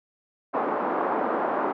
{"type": "band-pass noise", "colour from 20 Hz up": "white", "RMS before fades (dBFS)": -26, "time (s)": [0.53, 1.73], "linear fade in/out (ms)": 20, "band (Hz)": [250, 1100], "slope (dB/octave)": 24, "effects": []}